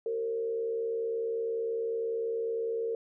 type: tone with frequency modulation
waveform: sine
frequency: 457.3 Hz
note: A#4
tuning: 33 cents flat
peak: -29 dBFS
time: 0.06-2.95 s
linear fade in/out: 2 ms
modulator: 71 Hz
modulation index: 0.51
effects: none